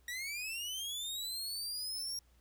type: linear sweep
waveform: sawtooth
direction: up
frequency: 1892 to 5620 Hz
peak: -35 dBFS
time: 0.08-2.19 s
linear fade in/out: 2 ms
effects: added 60 Hz sine -65 dBFS peak until 2.4 s + pink hiss -72 dBFS RMS until 2.4 s